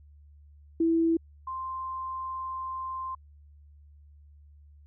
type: tone pair in turn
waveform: sine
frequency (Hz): 329.6 / 1046.4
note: E4 / C6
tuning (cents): 0 / 0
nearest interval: octave + minor sixth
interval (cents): 2000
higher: second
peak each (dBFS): -21 / -32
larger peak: first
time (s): 0.8-1.17 / 1.47-3.15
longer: second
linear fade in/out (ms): 5
effects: added 73 Hz sine -51 dBFS peak until 4.86 s